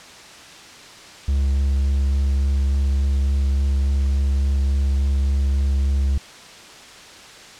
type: tone with vibrato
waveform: triangle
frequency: 68.7 Hz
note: C#2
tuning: 15 cents flat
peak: -14 dBFS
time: 1.28-6.18 s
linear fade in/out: 5 ms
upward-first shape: sine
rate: 3.5 Hz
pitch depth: 11 cents each way
effects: white hiss -41 dBFS RMS until 7.59 s + low-pass 6000 Hz 12 dB/octave